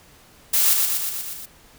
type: noise with echo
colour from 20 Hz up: blue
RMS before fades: -18 dBFS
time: 0.53-0.74 s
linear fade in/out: 10 ms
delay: 120 ms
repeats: 6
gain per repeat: -3 dB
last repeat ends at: 1.46 s
effects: pink hiss -51 dBFS RMS until 1.78 s